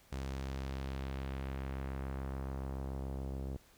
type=tone with low-pass filter sweep; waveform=sawtooth; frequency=67 Hz; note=C2; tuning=42 cents sharp; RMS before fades=-40 dBFS; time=0.12-3.57 s; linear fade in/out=5 ms; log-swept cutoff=8100 to 520 Hz; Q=0.95; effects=pink hiss -64 dBFS RMS until 3.77 s